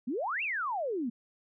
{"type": "exponential two-way sweep", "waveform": "sine", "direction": "up then down", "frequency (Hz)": [219.7, 2793, 219.7], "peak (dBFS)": -30, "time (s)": [0.07, 1.1], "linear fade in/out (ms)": 10, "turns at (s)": 0.43, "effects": []}